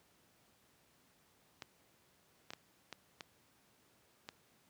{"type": "clicks", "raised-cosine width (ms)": 0.2, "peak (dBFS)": -27, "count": 6, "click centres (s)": [1.622, 2.505, 2.535, 2.927, 3.208, 4.289], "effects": ["pink hiss -70 dBFS RMS until 4.69 s", "high-pass 100 Hz 12 dB/octave"]}